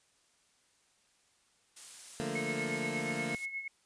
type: noise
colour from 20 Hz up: blue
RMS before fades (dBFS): -46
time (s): 1.76-3.46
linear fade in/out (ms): 10
type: chord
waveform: 20% pulse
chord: Bb major seventh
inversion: first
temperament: equal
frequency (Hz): 146.83 / 174.61 / 220 / 233.1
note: D3 / F3 / A3 / Bb3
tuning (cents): 0 / 0 / 0 / 0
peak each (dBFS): -36 / -38 / -35 / -34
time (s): 2.2-3.35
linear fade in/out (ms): 0
type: tone with tremolo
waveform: sine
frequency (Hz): 2182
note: C#7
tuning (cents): -28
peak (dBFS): -34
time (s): 2.35-3.68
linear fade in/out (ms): 5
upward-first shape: sine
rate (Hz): 8.4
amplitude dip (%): 65
effects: white hiss -70 dBFS RMS until 3.85 s + resampled to 22050 Hz